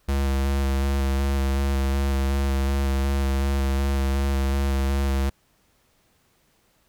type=tone with vibrato; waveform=square; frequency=68.3 Hz; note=C#2; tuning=25 cents flat; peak=-21 dBFS; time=0.08-5.3 s; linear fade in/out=10 ms; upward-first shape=square; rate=2.7 Hz; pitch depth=15 cents each way; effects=pink hiss -64 dBFS RMS until 6.88 s